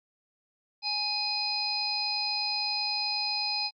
harmonic tone with a mistuned harmonic, 829 Hz, G#5, 3 cents flat, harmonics 1 / 3 / 5 / 6, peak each -36 / -36 / -32 / -31 dBFS, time 0.82-3.71 s, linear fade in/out 50 ms, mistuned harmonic 1, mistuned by +17 cents, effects AAC 64 kbps

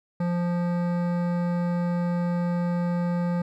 sine tone with hard clipping, 174.61 Hz, F3, in tune, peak -25 dBFS, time 0.2-3.42 s, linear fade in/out 5 ms, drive 15 dB, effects none

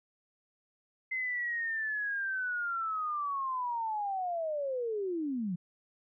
sine linear sweep, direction down, 2068 to 166.3 Hz, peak -31 dBFS, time 1.11-5.56 s, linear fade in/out 10 ms, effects none

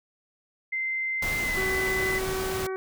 sine tone with pitch glide, 2078 to 2003 Hz, C7 to B6, -12 to +24 cents, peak -26 dBFS, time 0.72-2.19 s, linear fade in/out 10 ms, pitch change -64 cents, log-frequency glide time 1.4-1.58 s
pink noise, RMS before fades -33 dBFS, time 1.22-2.67 s, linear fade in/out 5 ms
harmonic tone, 378.7 Hz, F#4, 40 cents sharp, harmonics 1 / 2 / 3 / 4 / 5 / 6, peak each -29 / -41 / -40 / -41 / -46 / -48 dBFS, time 1.57-2.76 s, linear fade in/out 0 ms
effects none

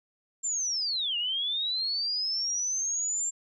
sine linear two-way sweep, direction down then up, 7400 to 2794 to 7400 Hz, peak -27 dBFS, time 0.43-3.31 s, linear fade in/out 20 ms, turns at 1.17 s, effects none

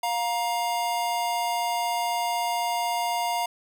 square tone pair together, 705 / 941 Hz, F5 / A#5, +16 / +16 cents, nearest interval perfect fourth, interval 500 cents, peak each -28 dBFS, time 0.03-3.46 s, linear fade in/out 5 ms, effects none

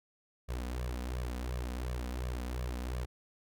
sawtooth tone with flanger, 61.74 Hz, B1, in tune, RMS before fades -37 dBFS, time 0.48-3.06 s, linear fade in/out 20 ms, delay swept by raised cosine 1.7 to 4.1 ms, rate 2.8 Hz, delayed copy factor +0.9, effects none

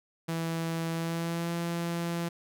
sawtooth tone with pitch glide, 164.81 to 170.03 Hz, E3 to F3, 0 to -46 cents, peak -26 dBFS, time 0.28-2.29 s, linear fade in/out 10 ms, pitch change +54 cents, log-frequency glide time 0.93-1.53 s, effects none

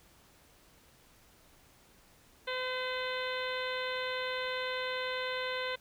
harmonic tone, 510 Hz, C5, 44 cents flat, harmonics 1 / 2 / 3 / 4 / 5 / 6 / 7 / 8, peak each -37 / -41 / -40 / -41 / -46 / -45 / -43 / -47 dBFS, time 2.47-5.76 s, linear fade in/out 10 ms, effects pink hiss -62 dBFS RMS until 5.8 s

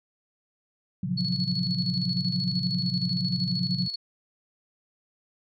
sine chord, Gb major seventh, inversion first, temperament equal, 116.54 / 138.59 / 174.61 / 185 Hz, Bb2 / Db3 / F3 / Gb3, 0 / 0 / 0 / 0 cents, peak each -35 / -32 / -30 / -30 dBFS, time 1.03-3.88 s, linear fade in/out 5 ms
sine tone with tremolo, 4387 Hz, C#8, 19 cents flat, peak -27 dBFS, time 1.17-3.96 s, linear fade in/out 10 ms, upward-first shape square, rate 13 Hz, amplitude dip 55%
effects none

